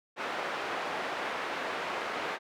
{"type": "band-pass noise", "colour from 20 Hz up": "pink", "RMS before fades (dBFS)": -35, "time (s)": [0.16, 2.39], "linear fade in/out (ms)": 50, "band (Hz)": [520, 2200], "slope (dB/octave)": 12, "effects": []}